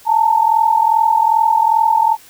sine tone pair together, 867.5 / 910 Hz, A5 / A#5, -25 / -42 cents, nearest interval minor second, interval 83 cents, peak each -14 / -12 dBFS, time 0.05-2.17 s, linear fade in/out 50 ms, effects white hiss -44 dBFS RMS until 2.29 s

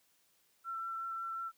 sine tone with vibrato, 1346 Hz, E6, 36 cents sharp, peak -37 dBFS, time 0.64-1.52 s, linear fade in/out 50 ms, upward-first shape sine, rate 5.5 Hz, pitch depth 11 cents each way, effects white hiss -72 dBFS RMS until 1.57 s + high-pass 80 Hz 12 dB/octave

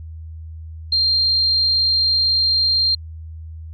sine tone, 4186 Hz, C8, in tune, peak -14 dBFS, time 0.92-2.95 s, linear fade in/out 5 ms, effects added 80 Hz sine -31 dBFS peak until 3.73 s

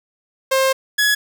sawtooth tone pair in turn, 531 / 1685.8 Hz, C5 / G#6, +25 / +25 cents, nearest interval octave + minor sixth, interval 2000 cents, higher second, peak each -10 dBFS, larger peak neither, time 0.51-0.73 / 0.98-1.15 s, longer first, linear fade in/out 10 ms, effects 7-bit

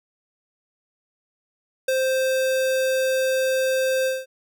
square tone with ADSR envelope, 523.3 Hz, C5, in tune, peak -18 dBFS, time 1.88-4.26 s, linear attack 6 ms, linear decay 17 ms, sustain -2 dB, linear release 200 ms, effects none

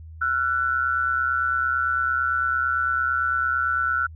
sine tone pair together, 1351.1 / 1480 Hz, E6 / F#6, +42 / 0 cents, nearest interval major second, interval 158 cents, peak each -23 dBFS, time 0.21-4.07 s, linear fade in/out 10 ms, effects added 80 Hz sine -38 dBFS peak until 4.15 s

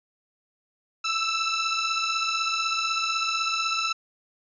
15% pulse beating tone pair, 1318.5 / 1334.5 Hz, E6 / E6, 0 / +21 cents, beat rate 16 Hz, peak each -19 / -23 dBFS, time 1.04-3.93 s, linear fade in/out 10 ms, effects resampled to 16000 Hz

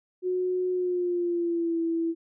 sine tone with pitch glide, 365.5 to 331.3 Hz, F#4 to E4, -21 to +9 cents, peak -24 dBFS, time 0.22-2.15 s, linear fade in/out 50 ms, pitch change -170 cents, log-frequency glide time 0.71-1.8 s, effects none

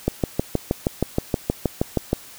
click train, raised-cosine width 2 ms, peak -5 dBFS, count 14, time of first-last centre 0.08-2.13 s, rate 6.34 Hz, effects white hiss -43 dBFS RMS until 2.38 s

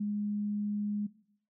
sine tone, 207.1 Hz, G#3, 5 cents flat, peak -30 dBFS, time 0-1.07 s, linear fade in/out 10 ms, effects noise-tail reverb RT60 0.7 s tail -19 dB re dry

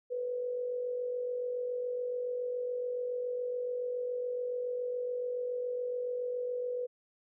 sine tone with amplitude modulation, 493.9 Hz, B4, in tune, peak -30 dBFS, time 0.1-6.87 s, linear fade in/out 20 ms, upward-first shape sine, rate 47.1 Hz, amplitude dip 45%, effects none

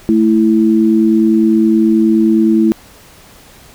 sine tone pair together, 220 / 329.6 Hz, A3 / E4, 0 / 0 cents, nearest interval perfect fifth, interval 700 cents, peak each -10 dBFS, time 0.09-2.72 s, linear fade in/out 0 ms, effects pink hiss -41 dBFS RMS until 3.74 s

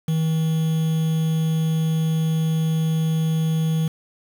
triangle tone with quantisation, 160 Hz, D#3, 49 cents sharp, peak -16 dBFS, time 0.08-3.88 s, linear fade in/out 5 ms, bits 6, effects none

